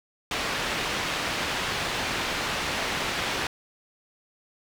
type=low-pass noise; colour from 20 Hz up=white; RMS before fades=-29 dBFS; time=0.31-3.47 s; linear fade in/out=2 ms; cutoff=3100 Hz; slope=12 dB/octave; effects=none